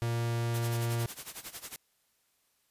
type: tone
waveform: 45% pulse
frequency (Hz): 117.2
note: A#2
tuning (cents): +10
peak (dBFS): -29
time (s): 0.02-1.06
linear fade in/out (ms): 0
type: noise with tremolo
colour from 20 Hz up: white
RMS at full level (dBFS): -40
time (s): 0.54-1.76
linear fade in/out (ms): 0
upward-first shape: sine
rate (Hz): 11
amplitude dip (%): 85
effects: white hiss -73 dBFS RMS until 2.7 s + resampled to 32000 Hz